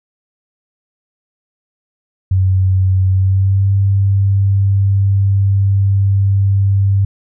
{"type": "tone with pitch glide", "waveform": "sine", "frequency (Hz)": [94.2, 98.48], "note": ["F#2", "G2"], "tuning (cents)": [32, 8], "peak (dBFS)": -9, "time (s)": [2.31, 7.05], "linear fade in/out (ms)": 5, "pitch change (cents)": 76, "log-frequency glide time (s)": [3.09, 3.71], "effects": []}